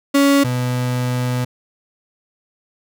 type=tone pair in turn; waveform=35% pulse; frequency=280 / 124.73 Hz; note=C#4 / B2; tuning=+18 / +18 cents; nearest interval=octave + major second; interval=1400 cents; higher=first; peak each=-9 / -16 dBFS; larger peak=first; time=0.14-0.44 / 0.44-1.45 s; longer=second; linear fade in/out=10 ms; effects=none